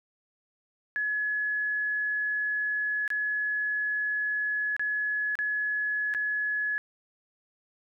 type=tone with dropouts; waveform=sine; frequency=1697 Hz; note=G#6; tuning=37 cents sharp; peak=-26 dBFS; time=0.96-6.78 s; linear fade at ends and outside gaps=0 ms; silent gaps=3.078-3.103 / 4.765-4.795 / 5.354-5.389 / 6.139-6.148 s; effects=none